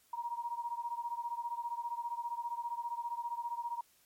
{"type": "beating tone pair", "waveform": "sine", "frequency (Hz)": [941, 956], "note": ["A#5", "A#5"], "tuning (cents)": [16, 43], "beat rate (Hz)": 15, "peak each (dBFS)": [-38, -40], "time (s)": [0.13, 3.81], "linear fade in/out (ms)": 5, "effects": ["white hiss -68 dBFS RMS until 4.05 s", "MP3 64 kbps"]}